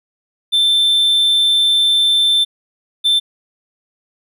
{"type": "tone pair in turn", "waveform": "triangle", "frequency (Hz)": [3550, 3550], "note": ["A7", "A7"], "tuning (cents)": [15, 15], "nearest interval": "unison", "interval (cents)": 0, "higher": "neither", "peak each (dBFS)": -9, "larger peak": "neither", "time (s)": [[0.52, 2.45], [3.04, 3.2]], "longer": "first", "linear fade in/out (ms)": 20, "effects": []}